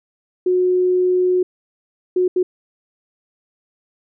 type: tone bursts at uneven times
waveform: sine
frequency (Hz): 364.5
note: F#4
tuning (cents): -26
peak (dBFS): -13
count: 3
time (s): 0.46-1.43 / 2.16-2.28 / 2.36-2.43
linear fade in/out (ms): 5
effects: none